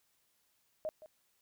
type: tone with echo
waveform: sine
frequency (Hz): 622.3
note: D#5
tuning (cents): 0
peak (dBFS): -34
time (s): 0.85-0.89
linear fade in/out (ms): 0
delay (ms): 170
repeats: 1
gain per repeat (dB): -15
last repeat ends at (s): 1.06
effects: white hiss -75 dBFS RMS until 1.41 s